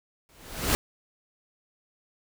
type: noise with exponential growth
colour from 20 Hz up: pink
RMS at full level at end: -21 dBFS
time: 0.29-0.75 s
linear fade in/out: 0 ms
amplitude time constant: 100 ms
effects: none